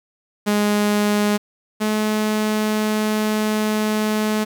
sawtooth tone pair in turn, 207.7 / 214.3 Hz, G#3 / A3, 0 / -45 cents, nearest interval minor second, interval 55 cents, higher second, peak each -12 / -14 dBFS, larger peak first, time 0.46-1.38 / 1.8-4.45 s, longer second, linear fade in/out 20 ms, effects 8-bit

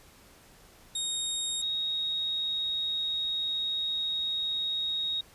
25% pulse / sine tone pair in turn, 3729 / 3759 Hz, A#7 / A#7, 0 / +14 cents, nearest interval unison, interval 14 cents, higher second, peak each -26 / -28 dBFS, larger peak first, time 0.95-1.62 / 1.62-5.21 s, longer second, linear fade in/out 5 ms, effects pink hiss -56 dBFS RMS until 5.34 s + resampled to 32000 Hz

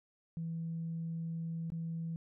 sine tone with dropouts, 164.81 Hz, E3, in tune, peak -35 dBFS, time 0.37-2.16 s, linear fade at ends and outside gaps 0 ms, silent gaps 1.702-1.72 s, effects tanh soft clip ceiling -31 dBFS

